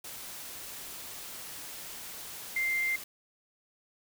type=tone in noise; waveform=sine; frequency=2095 Hz; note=C7; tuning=2 cents sharp; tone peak=-27 dBFS; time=2.56-2.96 s; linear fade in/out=5 ms; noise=white; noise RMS=-43 dBFS; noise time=0.04-3.04 s; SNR=+13 dB; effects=none